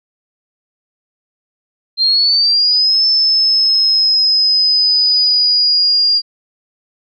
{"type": "linear two-way sweep", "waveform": "sine", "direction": "up then down", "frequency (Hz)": [4142, 5274, 4797], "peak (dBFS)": -9, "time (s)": [1.97, 6.22], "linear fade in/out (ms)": 50, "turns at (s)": 3.05, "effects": []}